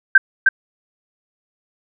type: tone with echo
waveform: sine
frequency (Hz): 1568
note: G6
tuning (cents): 0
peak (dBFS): -4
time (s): 0.15-0.18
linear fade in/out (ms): 5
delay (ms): 310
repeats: 1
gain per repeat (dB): -4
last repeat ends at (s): 0.49
effects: none